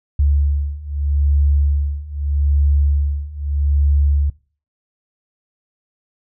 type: beating tone pair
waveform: sine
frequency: 71.2 / 72 Hz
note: C#2 / D2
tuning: +47 / -34 cents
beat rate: 0.8 Hz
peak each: -18 / -16 dBFS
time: 0.19-4.3 s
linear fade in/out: 5 ms
effects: noise-tail reverb RT60 0.4 s tail -22 dB re dry

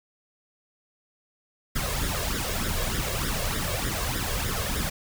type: noise with flanger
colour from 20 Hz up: pink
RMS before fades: -28 dBFS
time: 1.75-4.9 s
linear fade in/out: 10 ms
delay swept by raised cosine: 0.56 to 1.86 ms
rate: 3.3 Hz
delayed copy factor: +0.7
effects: none

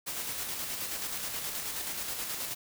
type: noise with tremolo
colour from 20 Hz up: white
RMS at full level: -35 dBFS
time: 0.06-2.55 s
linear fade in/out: 20 ms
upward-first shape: square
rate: 9.4 Hz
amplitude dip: 30%
effects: none

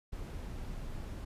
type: noise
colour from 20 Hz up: brown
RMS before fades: -41 dBFS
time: 0.12-1.25 s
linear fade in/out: 10 ms
effects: resampled to 32000 Hz

